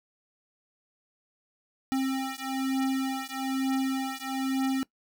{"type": "beating tone pair", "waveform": "square", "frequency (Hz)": [265.2, 266.3], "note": ["C4", "C4"], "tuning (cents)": [23, 31], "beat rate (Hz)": 1.1, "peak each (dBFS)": -31, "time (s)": [1.92, 4.83], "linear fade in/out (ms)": 0, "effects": ["noise-tail reverb RT60 0.1 s tail -21 dB re dry"]}